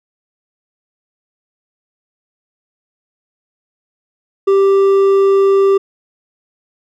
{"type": "tone with hard clipping", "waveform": "sine", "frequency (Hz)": 392, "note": "G4", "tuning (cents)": 0, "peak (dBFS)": -9, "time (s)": [4.47, 5.78], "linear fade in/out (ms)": 10, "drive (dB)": 5, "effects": []}